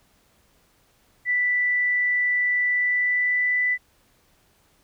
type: tone with pitch glide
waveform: sine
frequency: 1975.5 to 1988.1 Hz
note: B6 to B6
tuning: 0 to +11 cents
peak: -19 dBFS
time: 1.25-3.78 s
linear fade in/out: 50 ms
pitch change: +11 cents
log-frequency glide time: 2.67-3.66 s
effects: pink hiss -62 dBFS RMS until 4.83 s

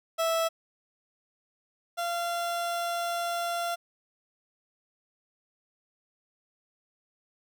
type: tone pair in turn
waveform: 30% pulse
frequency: 657 / 688.3 Hz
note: E5 / F5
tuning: -6 / -25 cents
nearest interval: minor second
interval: 81 cents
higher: second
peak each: -22 / -26 dBFS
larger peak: first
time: 0.18-0.49 / 1.97-3.76 s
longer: second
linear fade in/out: 20 ms
effects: none

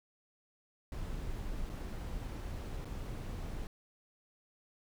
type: noise with dropouts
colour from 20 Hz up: brown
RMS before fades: -40 dBFS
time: 0.92-3.67 s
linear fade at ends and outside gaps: 1 ms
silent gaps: 1.694-1.698 / 2.847-2.854 s
effects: none

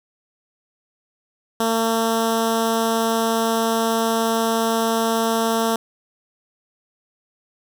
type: tone with notch filter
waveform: 10% pulse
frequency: 226.4 Hz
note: A3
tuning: 50 cents sharp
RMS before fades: -20 dBFS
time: 1.6-5.76 s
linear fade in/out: 2 ms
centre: 2200 Hz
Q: 1.2
effects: none

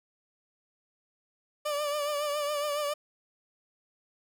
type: tone with vibrato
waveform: 30% pulse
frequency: 587.3 Hz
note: D5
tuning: in tune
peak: -26 dBFS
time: 1.65-2.94 s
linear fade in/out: 10 ms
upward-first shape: triangle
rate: 7.2 Hz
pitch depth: 56 cents each way
effects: none

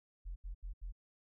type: tone bursts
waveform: sine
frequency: 42.88 Hz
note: F1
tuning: 31 cents flat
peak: -39 dBFS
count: 4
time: 0.25-0.924 s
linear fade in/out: 20 ms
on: 110 ms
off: 78 ms
effects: tanh soft clip ceiling -36 dBFS

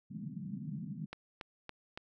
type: band-pass noise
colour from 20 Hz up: white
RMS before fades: -42 dBFS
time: 0.1-1.06 s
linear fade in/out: 10 ms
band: 140 to 220 Hz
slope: 48 dB/octave
type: click train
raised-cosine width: 0.3 ms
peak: -26 dBFS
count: 4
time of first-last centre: 1.13-1.975 s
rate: 3.55 Hz
effects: none

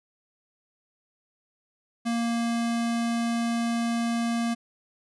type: tone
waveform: square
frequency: 233.1 Hz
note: A#3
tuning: in tune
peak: -25 dBFS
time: 2.05-4.55 s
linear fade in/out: 20 ms
effects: resampled to 24000 Hz

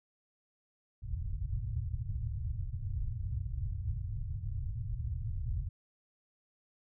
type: low-pass noise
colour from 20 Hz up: white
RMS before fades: -36 dBFS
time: 1.02-5.69 s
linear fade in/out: 10 ms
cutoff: 120 Hz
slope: 48 dB/octave
effects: none

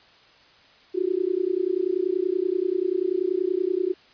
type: tone with amplitude modulation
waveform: sine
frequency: 366.4 Hz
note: F#4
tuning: 17 cents flat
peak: -17 dBFS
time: 0.94-3.94 s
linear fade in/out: 20 ms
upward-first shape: sine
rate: 30.4 Hz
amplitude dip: 100%
effects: white hiss -54 dBFS RMS until 4.13 s + resampled to 11025 Hz

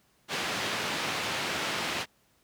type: band-pass noise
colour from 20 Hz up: white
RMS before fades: -32 dBFS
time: 0.28-2.06 s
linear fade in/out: 50 ms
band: 100 to 3200 Hz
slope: 12 dB/octave
effects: pink hiss -67 dBFS RMS until 2.43 s + high-pass 60 Hz 12 dB/octave

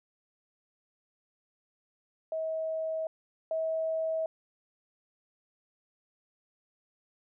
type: tone pair in turn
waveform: sine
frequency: 640 / 643.4 Hz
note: D#5 / E5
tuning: +49 / -42 cents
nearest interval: unison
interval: 9 cents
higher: second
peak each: -30 / -28 dBFS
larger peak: second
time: 2.32-3.07 / 3.51-4.26 s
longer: neither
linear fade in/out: 2 ms
effects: none

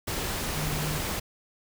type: tone in noise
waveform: sine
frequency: 152.6 Hz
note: D#3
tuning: 33 cents flat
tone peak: -31 dBFS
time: 0.56-0.98 s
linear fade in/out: 10 ms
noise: pink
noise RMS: -31 dBFS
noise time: 0.07-1.2 s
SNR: -3 dB
effects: none

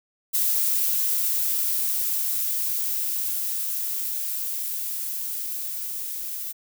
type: noise with level ramp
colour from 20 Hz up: violet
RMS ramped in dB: -22 to -32 dBFS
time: 0.33-6.53 s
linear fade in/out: 20 ms
effects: none

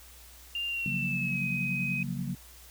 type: tone with pitch glide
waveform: sine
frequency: 2794 to 2518 Hz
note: F7 to D#7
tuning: 0 to +20 cents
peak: -30 dBFS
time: 0.55-2.03 s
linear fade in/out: 2 ms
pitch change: -180 cents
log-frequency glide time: 0.67-1.44 s
type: chord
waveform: sine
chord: Gb major seventh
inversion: second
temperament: equal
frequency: 138.59 / 174.61 / 185 / 233.1 Hz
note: Db3 / F3 / Gb3 / Bb3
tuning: 0 / 0 / 0 / 0 cents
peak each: -35 / -38 / -36 / -38 dBFS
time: 0.86-2.35 s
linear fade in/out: 2 ms
effects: added 60 Hz sine -53 dBFS peak until 2.7 s + white hiss -53 dBFS RMS until 2.7 s

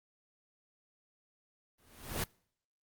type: noise with exponential growth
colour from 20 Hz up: pink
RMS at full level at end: -31 dBFS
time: 1.78-2.24 s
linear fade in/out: 5 ms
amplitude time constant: 100 ms
effects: noise-tail reverb RT60 0.6 s tail -26 dB re dry + Opus 24 kbps

